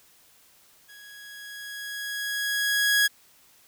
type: tone with level ramp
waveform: sawtooth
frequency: 1661.2 Hz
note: G#6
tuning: in tune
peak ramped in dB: -43 to -14 dBFS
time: 0.88-3.08 s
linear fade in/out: 20 ms
effects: white hiss -58 dBFS RMS until 3.67 s